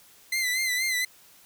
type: tone with vibrato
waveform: sawtooth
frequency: 2040 Hz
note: C7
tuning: 44 cents flat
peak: -21 dBFS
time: 0.32-1.05 s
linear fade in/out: 5 ms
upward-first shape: sine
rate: 4.2 Hz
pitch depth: 60 cents each way
effects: white hiss -55 dBFS RMS until 1.45 s